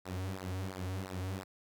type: tone with flanger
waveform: sawtooth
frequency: 93.7 Hz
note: F#2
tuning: 22 cents sharp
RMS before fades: -39 dBFS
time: 0.05-1.44 s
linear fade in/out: 10 ms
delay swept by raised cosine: 0.31 to 5.91 ms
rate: 2.9 Hz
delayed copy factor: -0.85
effects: none